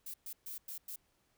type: noise bursts at uneven times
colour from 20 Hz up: violet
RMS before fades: -44 dBFS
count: 5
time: 0.06-0.14 / 0.26-0.33 / 0.46-0.58 / 0.68-0.78 / 0.88-0.96 s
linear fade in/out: 5 ms
effects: pink hiss -75 dBFS RMS until 1.37 s